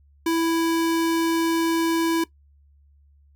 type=tone; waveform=square; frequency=330.3 Hz; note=E4; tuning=4 cents sharp; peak=-20 dBFS; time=0.26-2.24 s; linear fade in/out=5 ms; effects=noise-tail reverb RT60 0.1 s tail -18 dB re dry + added 71 Hz sine -53 dBFS peak until 3.35 s

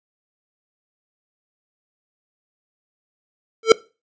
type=tone with exponential growth; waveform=square; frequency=447.8 Hz; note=A4; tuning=30 cents sharp; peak=-3 dBFS; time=3.63-3.72 s; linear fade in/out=2 ms; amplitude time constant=18 ms; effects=noise-tail reverb RT60 0.3 s tail -21 dB re dry + resampled to 16000 Hz

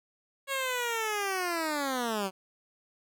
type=linear sweep; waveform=10% pulse; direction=down; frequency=554 to 184.2 Hz; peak=-21 dBFS; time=0.47-2.31 s; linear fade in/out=50 ms; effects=none

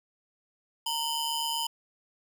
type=ring-modulated tone; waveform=sawtooth; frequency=1992 Hz; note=B6; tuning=14 cents sharp; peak=-22 dBFS; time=0.86-1.67 s; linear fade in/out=5 ms; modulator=1070 Hz; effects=none

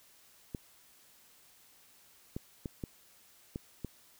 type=clicks; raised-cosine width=3 ms; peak=-24 dBFS; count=6; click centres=0.548 / 2.365 / 2.658 / 2.838 / 3.559 / 3.847 s; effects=white hiss -62 dBFS RMS until 4.19 s

